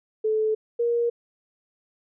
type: tone pair in turn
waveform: sine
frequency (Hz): 434.5 / 471.8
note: A4 / A#4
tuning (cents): -22 / +21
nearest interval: minor second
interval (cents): 143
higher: second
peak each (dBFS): -20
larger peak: neither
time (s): 0.24-0.55 / 0.79-1.1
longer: neither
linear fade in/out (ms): 10
effects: none